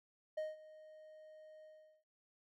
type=tone with ADSR envelope; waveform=triangle; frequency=621 Hz; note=D#5; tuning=3 cents flat; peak=-34 dBFS; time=0.37-2.04 s; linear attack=9 ms; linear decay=180 ms; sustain=-19 dB; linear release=400 ms; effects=none